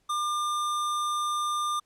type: tone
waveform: square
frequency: 1200 Hz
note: D6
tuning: 37 cents sharp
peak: -27 dBFS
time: 0.09-1.8 s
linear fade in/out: 10 ms
effects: pink hiss -71 dBFS RMS until 1.85 s + low-pass 10000 Hz 12 dB/octave